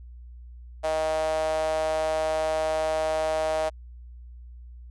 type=tone with high-pass filter; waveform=sawtooth; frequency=157.5 Hz; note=D#3; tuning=21 cents sharp; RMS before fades=-26 dBFS; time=0.83-3.7 s; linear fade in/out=20 ms; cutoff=660 Hz; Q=8.1; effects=added 60 Hz sine -41 dBFS peak until 4.9 s + resampled to 24000 Hz